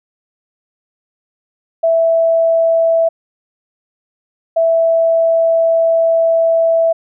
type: tone pair in turn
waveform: sine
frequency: 659.3 / 659.3 Hz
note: E5 / E5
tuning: 0 / 0 cents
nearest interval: unison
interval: 0 cents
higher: neither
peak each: -9 dBFS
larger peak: neither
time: 1.83-3.09 / 4.56-6.93 s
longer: second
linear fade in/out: 10 ms
effects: none